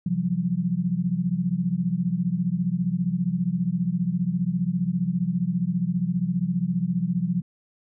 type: tone cluster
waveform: sine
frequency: 131.8 / 172.4 / 187.3 Hz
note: C3 / F3 / F#3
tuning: +13 / -22 / +21 cents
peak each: -32 / -24 / -26 dBFS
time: 0.06-7.42 s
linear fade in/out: 5 ms
effects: none